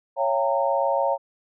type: tone cluster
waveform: sine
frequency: 554 / 681 / 786 / 919 Hz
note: C#5 / F5 / G5 / A#5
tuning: -1 / -44 / +4 / -25 cents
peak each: -23 / -26 / -28 / -25 dBFS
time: 0.16-1.18 s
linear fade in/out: 50 ms
effects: none